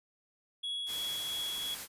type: tone with tremolo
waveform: triangle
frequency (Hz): 3348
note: G#7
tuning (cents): +13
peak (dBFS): -32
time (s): 0.63-1.75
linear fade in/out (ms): 10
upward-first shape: triangle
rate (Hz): 2.9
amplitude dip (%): 25
type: noise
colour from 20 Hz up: white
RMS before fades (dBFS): -42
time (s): 0.86-1.88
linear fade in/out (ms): 50
effects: resampled to 32000 Hz